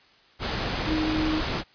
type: tone in noise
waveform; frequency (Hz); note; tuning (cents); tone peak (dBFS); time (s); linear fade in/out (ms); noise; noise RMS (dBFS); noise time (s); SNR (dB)
sine; 312.1; D#4; +5; -24; 0.86-1.43; 50; pink; -28; 0.39-1.64; +1
effects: white hiss -57 dBFS RMS until 1.74 s + resampled to 11025 Hz